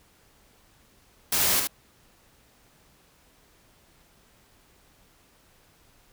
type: noise with echo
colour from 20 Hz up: white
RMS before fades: -24 dBFS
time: 1.32-1.6 s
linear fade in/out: 5 ms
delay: 73 ms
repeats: 1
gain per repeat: -4 dB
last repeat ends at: 1.673 s
effects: pink hiss -60 dBFS RMS until 6.12 s